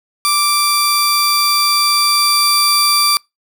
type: tone pair together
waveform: sawtooth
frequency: 1174.7 / 4699 Hz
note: D6 / D8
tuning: 0 / 0 cents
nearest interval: 2 octaves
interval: 2400 cents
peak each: -11 dBFS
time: 0.25-3.17 s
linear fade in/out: 0 ms
effects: noise-tail reverb RT60 0.2 s tail -26 dB re dry